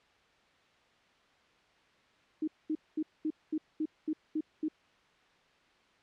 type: tone bursts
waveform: sine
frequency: 311.1 Hz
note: D#4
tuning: in tune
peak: -29 dBFS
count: 9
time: 2.42-4.684 s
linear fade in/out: 5 ms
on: 56 ms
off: 220 ms
effects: white hiss -65 dBFS RMS until 6.02 s + low-pass 3000 Hz 12 dB/octave